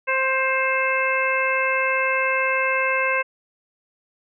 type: harmonic tone with a mistuned harmonic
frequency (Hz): 526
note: C5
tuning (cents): +9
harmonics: 1 / 2 / 3 / 4 / 5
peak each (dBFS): -25 / -25 / -25 / -25 / -25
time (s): 0.07-3.23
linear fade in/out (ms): 20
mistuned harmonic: 4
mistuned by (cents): +15
effects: none